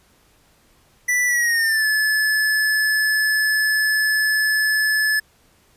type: tone with pitch glide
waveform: square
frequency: 1973 to 1727.5 Hz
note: B6 to A6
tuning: -2 to -32 cents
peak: -17 dBFS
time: 1.08-5.2 s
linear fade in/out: 10 ms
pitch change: -230 cents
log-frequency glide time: 1.26-1.86 s
effects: pink hiss -57 dBFS RMS until 5.76 s + resampled to 32000 Hz